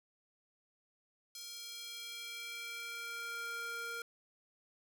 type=tone with high-pass filter sweep; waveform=square; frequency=466.2 Hz; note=A#4; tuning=in tune; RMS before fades=-44 dBFS; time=1.35-4.02 s; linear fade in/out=2 ms; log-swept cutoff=4600 to 1000 Hz; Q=1.8; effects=none